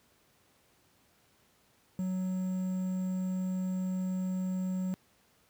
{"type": "tone with quantisation", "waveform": "triangle", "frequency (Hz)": 185.5, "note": "F#3", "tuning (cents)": 5, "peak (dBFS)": -28, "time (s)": [1.99, 4.94], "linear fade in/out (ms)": 0, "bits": 9, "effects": ["pink hiss -67 dBFS RMS until 5.49 s", "high-pass 80 Hz 12 dB/octave"]}